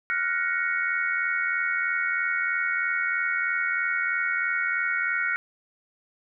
sine chord, Gb major seventh, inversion third, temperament equal with one note detuned, 1396.9 / 1480 / 1888.5 / 2217 Hz, F6 / Gb6 / Bb6 / Db7, 0 / 0 / +22 / 0 cents, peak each -29 dBFS, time 0.1-5.36 s, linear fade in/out 0 ms, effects none

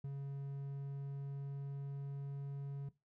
triangle tone with pitch glide, 139 to 139.81 Hz, C#3 to C#3, +5 to +15 cents, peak -38 dBFS, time 0.04-2.89 s, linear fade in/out 5 ms, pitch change +10 cents, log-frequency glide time 0.38-2.47 s, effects noise-tail reverb RT60 0.2 s tail -17 dB re dry

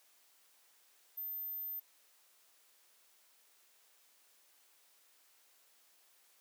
sine tone, 13950 Hz, A9, 16 cents flat, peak -39 dBFS, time 1.17-1.8 s, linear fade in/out 10 ms, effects white hiss -68 dBFS RMS until 6.4 s + high-pass 400 Hz 12 dB/octave

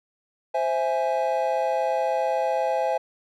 triangle chord, C augmented, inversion none, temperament equal, 523.3 / 659.3 / 830.6 Hz, C5 / E5 / G#5, 0 / 0 / 0 cents, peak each -24 dBFS, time 0.54-2.98 s, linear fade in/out 10 ms, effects none

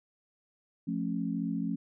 sine chord, F augmented, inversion none, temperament just, 174.61 / 218.3 / 272.8 Hz, F3 / A3 / C#4, 0 / -13 / -28 cents, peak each -34 / -34 / -34 dBFS, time 0.87-1.76 s, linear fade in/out 10 ms, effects none

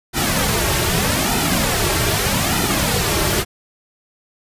pink noise with flanger, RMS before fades -18 dBFS, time 0.13-3.45 s, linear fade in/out 50 ms, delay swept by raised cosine 1.8 to 4.1 ms, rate 0.81 Hz, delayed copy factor -0.65, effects resampled to 32000 Hz

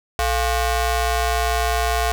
sawtooth ring-modulated tone, 378.9 Hz, F#4, 41 cents sharp, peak -11 dBFS, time 0.19-2.12 s, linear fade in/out 0 ms, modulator 319 Hz, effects none

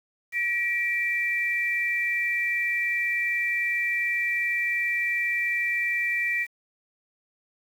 sine tone pair together, 1922.3 / 2345 Hz, B6 / D7, -47 / -3 cents, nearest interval minor third, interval 344 cents, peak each -26 dBFS, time 0.32-6.47 s, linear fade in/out 50 ms, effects 8-bit

